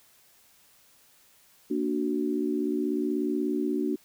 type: chord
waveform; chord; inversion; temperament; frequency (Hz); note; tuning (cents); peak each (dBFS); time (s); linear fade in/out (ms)
sine; Bb augmented; none; equal; 233.1 / 293.7 / 370; Bb3 / D4 / F#4; 0 / 0 / 0; -31 / -28 / -30; 1.7-3.96; 10
effects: white hiss -60 dBFS RMS until 4.04 s